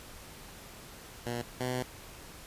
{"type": "tone pair in turn", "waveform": "10% pulse", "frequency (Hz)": [119.7, 126.27], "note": ["A#2", "B2"], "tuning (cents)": [46, 39], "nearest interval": "minor second", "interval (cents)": 93, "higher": "second", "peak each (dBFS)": [-25, -23], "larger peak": "second", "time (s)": [[1.26, 1.42], [1.6, 1.83]], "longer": "second", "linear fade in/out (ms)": 5, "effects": ["pink hiss -49 dBFS RMS until 2.46 s", "resampled to 32000 Hz"]}